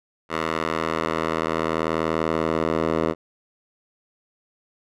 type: tone with band-pass filter sweep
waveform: 10% pulse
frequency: 80.5 Hz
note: E2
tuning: 41 cents flat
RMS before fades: -24 dBFS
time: 0.29-3.15 s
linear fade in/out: 50 ms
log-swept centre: 1300 to 620 Hz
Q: 0.81
effects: none